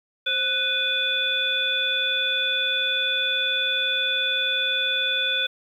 harmonic tone with a mistuned harmonic, 495.7 Hz, B4, 6 cents sharp, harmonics 1 / 3 / 5 / 7, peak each -35 / -27 / -28 / -23 dBFS, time 0.26-5.47 s, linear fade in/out 10 ms, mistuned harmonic 1, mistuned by +110 cents, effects 9-bit

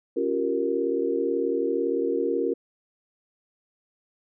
sine chord, G half-diminished seventh, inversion second, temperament equal with one note detuned, 277.2 / 349.2 / 387.3 / 466.2 Hz, Db4 / F4 / G4 / Bb4, 0 / 0 / -21 / 0 cents, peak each -30 / -28 / -29 / -26 dBFS, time 0.16-2.54 s, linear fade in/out 10 ms, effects none

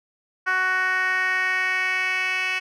10% pulse tone with band-pass filter sweep, 371.9 Hz, F#4, 9 cents sharp, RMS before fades -23 dBFS, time 0.46-2.6 s, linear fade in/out 20 ms, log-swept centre 1500 to 2600 Hz, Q 3.1, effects none

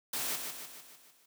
white noise with echo, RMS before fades -35 dBFS, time 0.13-0.36 s, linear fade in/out 5 ms, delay 150 ms, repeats 6, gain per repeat -5 dB, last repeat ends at 1.26 s, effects high-pass 150 Hz 12 dB/octave

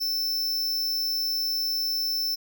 square tone, 5320 Hz, E8, 15 cents sharp, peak -25 dBFS, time 0-2.36 s, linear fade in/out 20 ms, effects none

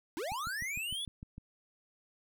square linear sweep, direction up, 281.6 to 3500 Hz, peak -36 dBFS, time 0.17-1.05 s, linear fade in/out 0 ms
click train, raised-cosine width 5 ms, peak -33 dBFS, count 8, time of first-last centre 0.32-1.381 s, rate 6.6 Hz
effects none

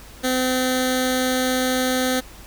10% pulse tone with notch filter, 256.1 Hz, C4, 37 cents flat, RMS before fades -21 dBFS, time 0.23-2.21 s, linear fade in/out 20 ms, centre 1000 Hz, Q 1.1, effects added 50 Hz sine -44 dBFS peak until 2.46 s + pink hiss -44 dBFS RMS until 2.46 s

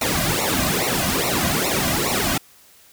pink noise with flanger, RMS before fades -21 dBFS, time 0.01-2.38 s, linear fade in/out 5 ms, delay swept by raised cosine 0.61 to 2.31 ms, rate 2.4 Hz, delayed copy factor -1, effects white hiss -51 dBFS RMS until 2.92 s

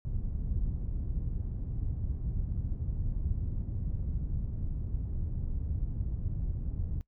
pink low-pass noise, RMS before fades -33 dBFS, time 0.05-7.01 s, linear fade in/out 0 ms, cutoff 110 Hz, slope 12 dB/octave, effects noise-tail reverb RT60 0.1 s tail -20 dB re dry

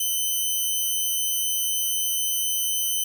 5% pulse tone, 3037 Hz, F#7, 44 cents sharp, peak -14 dBFS, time 0-3.04 s, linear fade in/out 5 ms, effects none

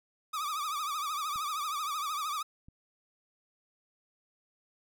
45% pulse tone with vibrato, 1206 Hz, D6, 46 cents sharp, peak -32 dBFS, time 0.33-2.43 s, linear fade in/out 10 ms, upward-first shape triangle, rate 13 Hz, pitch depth 130 cents each way
clicks, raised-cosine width 5 ms, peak -40 dBFS, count 2, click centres 1.359 / 2.685 s
effects none

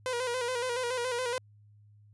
sawtooth tone with vibrato, 493.9 Hz, B4, in tune, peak -26 dBFS, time 0.06-1.38 s, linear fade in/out 0 ms, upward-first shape square, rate 7.1 Hz, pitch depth 58 cents each way, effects added 104 Hz sine -55 dBFS peak until 2.13 s + resampled to 24000 Hz

